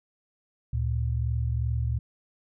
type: tone pair together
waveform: sine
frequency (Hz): 72.63 / 115.3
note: D2 / A#2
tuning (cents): -19 / -19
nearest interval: minor sixth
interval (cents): 800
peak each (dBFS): -27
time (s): 0.73-1.99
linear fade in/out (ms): 5
effects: none